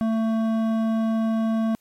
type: tone with hard clipping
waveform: triangle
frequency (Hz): 223.2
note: A3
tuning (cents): +25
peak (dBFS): -22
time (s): 0.01-1.75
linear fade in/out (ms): 0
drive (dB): 14
effects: white hiss -64 dBFS RMS until 1.8 s + AAC 64 kbps